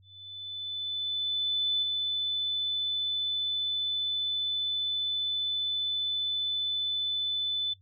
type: tone with ADSR envelope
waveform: sine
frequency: 3505 Hz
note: A7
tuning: 7 cents flat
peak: -24 dBFS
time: 0.02-7.74 s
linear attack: 1800 ms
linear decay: 14 ms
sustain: -3 dB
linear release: 13 ms
effects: noise-tail reverb RT60 0.1 s tail -17 dB re dry + added 95 Hz sine -57 dBFS peak until 7.81 s